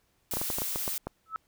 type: noise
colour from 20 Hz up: blue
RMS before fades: -33 dBFS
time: 0.31-0.98 s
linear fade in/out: 2 ms
type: clicks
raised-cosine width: 1 ms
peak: -19 dBFS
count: 9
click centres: 0.337 / 0.37 / 0.415 / 0.502 / 0.585 / 0.619 / 0.759 / 0.878 / 1.07 s
type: tone with exponential growth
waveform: sine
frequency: 1305 Hz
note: E6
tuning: 18 cents flat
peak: -26 dBFS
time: 1.26-1.36 s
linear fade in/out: 0 ms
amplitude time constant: 21 ms
effects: pink hiss -71 dBFS RMS until 1.47 s